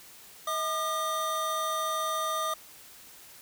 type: tone pair together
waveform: square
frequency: 638.5 / 1211 Hz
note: D#5 / D#6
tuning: +45 / -47 cents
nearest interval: major seventh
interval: 1108 cents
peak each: -35 / -30 dBFS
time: 0.47-2.54 s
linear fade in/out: 5 ms
effects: white hiss -51 dBFS RMS until 3.41 s